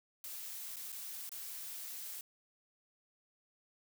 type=noise with dropouts; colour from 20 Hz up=blue; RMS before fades=-45 dBFS; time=0.24-2.21 s; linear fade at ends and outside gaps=2 ms; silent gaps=0.76-0.766 / 0.921-0.925 / 1.293-1.317 s; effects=none